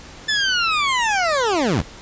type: linear sweep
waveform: 20% pulse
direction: down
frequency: 1760 to 58.6 Hz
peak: -12 dBFS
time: 0.28-1.82 s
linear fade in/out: 10 ms
effects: pink hiss -40 dBFS RMS until 2.01 s + resampled to 16000 Hz